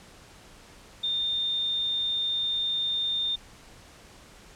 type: tone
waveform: sine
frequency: 3625 Hz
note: A#7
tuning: 49 cents flat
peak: -25 dBFS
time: 1.03-3.36 s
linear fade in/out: 10 ms
effects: pink hiss -51 dBFS RMS until 4.55 s + low-pass 9000 Hz 12 dB/octave